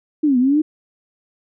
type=linear two-way sweep; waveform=sine; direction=down then up; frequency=315.5 to 241.2 to 315.5 Hz; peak=-12 dBFS; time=0.23-0.62 s; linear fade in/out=10 ms; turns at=0.38 s; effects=none